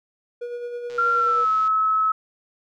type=tone with tremolo; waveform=triangle; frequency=481.6 Hz; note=B4; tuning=44 cents flat; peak=-25 dBFS; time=0.41-1.45 s; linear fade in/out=10 ms; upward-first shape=sine; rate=9.4 Hz; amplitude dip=40%
type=click train; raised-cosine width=0.2 ms; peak=-27 dBFS; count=101; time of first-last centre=0.9-1.675 s; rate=129 Hz
type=tone with pitch glide; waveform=sine; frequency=1378 to 1293.2 Hz; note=F6 to E6; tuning=-24 to -34 cents; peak=-17 dBFS; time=0.98-2.12 s; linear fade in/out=5 ms; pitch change=-110 cents; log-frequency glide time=1.13-1.47 s
effects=none